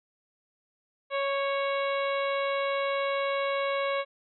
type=harmonic tone with a mistuned harmonic; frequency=554.4 Hz; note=C#5; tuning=in tune; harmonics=1 / 2 / 3 / 4 / 5 / 6 / 7; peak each=-28 / -32 / -39 / -36 / -41 / -44 / -43 dBFS; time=1.1-4.05 s; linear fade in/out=50 ms; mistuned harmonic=3; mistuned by=-16 cents; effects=none